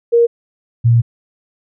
sine tone pair in turn, 469.3 / 117.33 Hz, A#4 / A#2, +12 / +12 cents, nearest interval 2 octaves, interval 2400 cents, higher first, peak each -7 dBFS, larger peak neither, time 0.12-0.27 / 0.84-1.02 s, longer second, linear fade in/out 20 ms, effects none

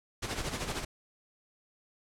pink noise with tremolo, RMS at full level -33 dBFS, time 0.22-0.85 s, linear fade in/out 10 ms, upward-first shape sine, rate 13 Hz, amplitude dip 60%, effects low-pass 9000 Hz 12 dB/octave

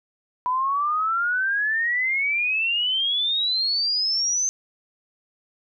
sine exponential sweep, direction up, 987.8 to 6272 Hz, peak -20 dBFS, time 0.46-4.49 s, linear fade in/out 0 ms, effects none

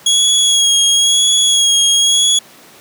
25% pulse tone with vibrato, 3319 Hz, G#7, 2 cents flat, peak -5 dBFS, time 0.06-2.39 s, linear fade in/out 5 ms, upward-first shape sine, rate 0.98 Hz, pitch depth 27 cents each way, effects pink hiss -41 dBFS RMS until 2.8 s + high-pass 200 Hz 12 dB/octave

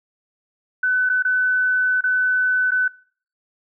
sine tone with dropouts, 1505 Hz, F#6, 29 cents sharp, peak -16 dBFS, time 0.83-2.88 s, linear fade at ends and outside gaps 5 ms, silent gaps 1.092-1.097 / 1.225-1.249 / 2.009-2.038 / 2.708-2.717 s, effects noise-tail reverb RT60 0.5 s tail -22 dB re dry

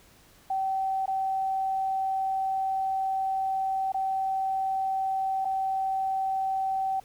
sine tone with dropouts, 769 Hz, G5, 33 cents flat, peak -25 dBFS, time 0.5-7 s, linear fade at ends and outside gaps 5 ms, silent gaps 1.059-1.078 / 3.921-3.943 / 5.448-5.452 s, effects pink hiss -57 dBFS RMS until 7.04 s

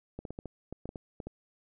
clicks, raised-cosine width 2 ms, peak -26 dBFS, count 11, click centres 0.19 / 0.252 / 0.306 / 0.389 / 0.457 / 0.726 / 0.856 / 0.891 / 0.958 / 1.202 / 1.27 s, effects none

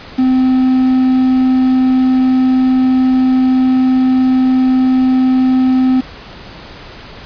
triangle tone with quantisation, 258 Hz, C4, 24 cents flat, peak -6 dBFS, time 0.18-6.01 s, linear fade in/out 10 ms, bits 5, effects pink hiss -33 dBFS RMS until 7.25 s + resampled to 11025 Hz

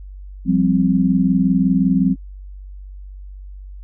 sine chord, F suspended second, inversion none, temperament equal with one note detuned, 176.24 / 196 / 261.6 Hz, F3 / G3 / C4, +16 / 0 / 0 cents, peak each -17 dBFS, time 0.45-2.16 s, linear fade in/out 50 ms, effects added 48 Hz sine -32 dBFS peak until 3.83 s

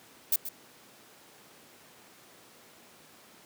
violet noise with echo, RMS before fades -24 dBFS, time 0.32-0.36 s, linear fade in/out 5 ms, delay 130 ms, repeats 1, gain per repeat -12 dB, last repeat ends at 0.49 s, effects pink hiss -55 dBFS RMS until 3.45 s + high-pass 200 Hz 12 dB/octave

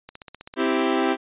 click train, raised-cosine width 0.2 ms, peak -21 dBFS, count 12, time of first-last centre 0.09-0.795 s, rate 15.6 Hz
sawtooth chord, C major, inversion none, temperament equal, 261.6 / 329.6 / 392 Hz, C4 / E4 / G4, 0 / 0 / 0 cents, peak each -20 dBFS, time 0.56-1.17 s, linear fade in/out 50 ms
effects resampled to 8000 Hz

